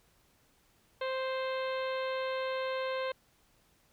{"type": "harmonic tone", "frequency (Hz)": 523.3, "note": "C5", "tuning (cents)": 0, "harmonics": [1, 2, 3, 4, 5, 6, 7, 8], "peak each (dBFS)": [-33, -39, -43, -45, -47, -49, -50, -51], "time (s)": [1.01, 3.12], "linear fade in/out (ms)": 5, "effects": ["pink hiss -68 dBFS RMS until 3.92 s"]}